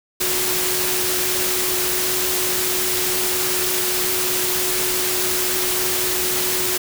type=tone in noise; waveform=sine; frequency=366.6 Hz; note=F#4; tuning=16 cents flat; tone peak=-27 dBFS; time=0.2-6.78 s; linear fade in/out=10 ms; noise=white; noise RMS=-21 dBFS; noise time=0.2-6.78 s; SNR=-9 dB; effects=none